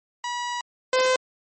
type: tone pair in turn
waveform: sawtooth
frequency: 970 / 513.8 Hz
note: B5 / C5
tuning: -31 / -32 cents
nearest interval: major seventh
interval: 1101 cents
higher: first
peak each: -23 / -14 dBFS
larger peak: second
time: 0.24-0.61 / 0.93-1.16 s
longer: first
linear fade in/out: 2 ms
effects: MP3 32 kbps